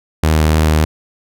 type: tone with vibrato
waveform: sawtooth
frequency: 78 Hz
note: D#2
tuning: 5 cents sharp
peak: -6 dBFS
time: 0.23-0.85 s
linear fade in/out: 5 ms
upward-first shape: sine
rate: 3.4 Hz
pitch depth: 12 cents each way
effects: none